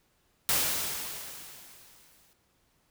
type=noise with exponential decay; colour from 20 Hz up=white; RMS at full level=-25 dBFS; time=0.49-2.33 s; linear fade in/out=0 ms; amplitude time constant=400 ms; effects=pink hiss -70 dBFS RMS until 2.9 s

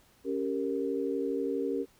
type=chord; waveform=sine; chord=G diminished; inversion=second; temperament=equal with one note detuned; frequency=277.2 / 392 / 464.3 Hz; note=Db4 / G4 / Bb4; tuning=0 / 0 / -7 cents; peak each=-33 dBFS; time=0.24-1.86 s; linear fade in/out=50 ms; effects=pink hiss -63 dBFS RMS until 1.99 s

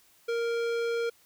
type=tone with tanh clipping; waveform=sine; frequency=466.2 Hz; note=A#4; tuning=in tune; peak=-29 dBFS; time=0.28-1.1 s; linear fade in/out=10 ms; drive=18 dB; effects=white hiss -62 dBFS RMS until 1.25 s

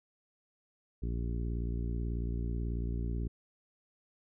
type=harmonic tone; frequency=58.27 Hz; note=A#1; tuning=in tune; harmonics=1 / 2 / 3 / 4 / 5 / 6 / 7; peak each=-33 / -39 / -43 / -45 / -47 / -49 / -50 dBFS; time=1.02-3.28 s; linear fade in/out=10 ms; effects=none

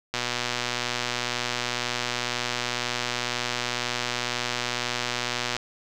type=click train; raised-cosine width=0.2 ms; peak=-9 dBFS; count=663; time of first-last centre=0.14-5.566 s; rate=122 Hz; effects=none

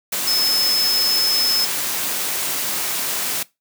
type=tone in noise; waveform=sine; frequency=5200 Hz; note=E8; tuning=24 cents flat; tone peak=-17 dBFS; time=0.27-1.65 s; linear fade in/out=5 ms; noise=white; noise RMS=-23 dBFS; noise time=0.12-3.43 s; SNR=+3 dB; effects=noise-tail reverb RT60 0.2 s tail -20 dB re dry + high-pass 150 Hz 12 dB/octave

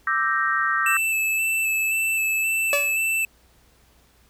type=chord; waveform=sine; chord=E half-diminished seventh; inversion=third; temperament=equal; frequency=1174.7 / 1318.5 / 1568 / 1864.7 Hz; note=D6 / E6 / G6 / Bb6; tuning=0 / 0 / 0 / 0 cents; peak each=-26 / -25 / -24 / -25 dBFS; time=0.07-0.97 s; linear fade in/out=2 ms
type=tone with vibrato; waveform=square; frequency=2637 Hz; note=E7; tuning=in tune; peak=-21 dBFS; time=0.86-3.25 s; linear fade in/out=2 ms; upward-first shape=square; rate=1.9 Hz; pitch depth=15 cents each way
type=tone with exponential decay; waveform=sawtooth; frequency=574 Hz; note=D5; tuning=40 cents flat; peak=-14 dBFS; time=2.73-2.97 s; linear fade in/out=1 ms; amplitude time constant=52 ms
effects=added 60 Hz sine -59 dBFS peak until 4.29 s + pink hiss -59 dBFS RMS until 4.29 s

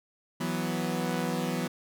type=chord; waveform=sawtooth; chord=E suspended second; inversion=none; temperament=equal; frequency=164.81 / 185 / 246.9 Hz; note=E3 / F#3 / B3; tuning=0 / 0 / 0 cents; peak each=-29 dBFS; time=0.4-1.68 s; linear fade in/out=10 ms; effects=none

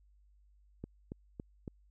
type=click train; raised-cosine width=3 ms; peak=-28 dBFS; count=4; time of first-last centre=0.84-1.678 s; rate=3.58 Hz; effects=added 50 Hz sine -62 dBFS peak until 1.9 s

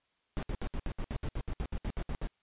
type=noise bursts; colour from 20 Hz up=brown; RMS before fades=-34 dBFS; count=16; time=0.37-2.272 s; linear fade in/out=0 ms; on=57 ms; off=66 ms; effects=white hiss -75 dBFS RMS until 2.42 s + resampled to 8000 Hz

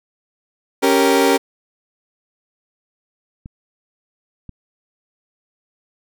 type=chord; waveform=30% pulse; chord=G diminished; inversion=second; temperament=equal; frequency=277.2 / 392 / 466.2 Hz; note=Db4 / G4 / Bb4; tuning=0 / 0 / 0 cents; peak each=-14 dBFS; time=0.82-1.38 s; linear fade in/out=20 ms
type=clicks; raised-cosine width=5 ms; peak=-21 dBFS; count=2; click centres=3.459 / 4.493 s
effects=none

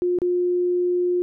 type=tone with dropouts; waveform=sine; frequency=356.2 Hz; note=F4; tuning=34 cents sharp; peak=-18 dBFS; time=0.02-1.22 s; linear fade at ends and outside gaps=0 ms; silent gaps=0.187-0.218 s; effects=none

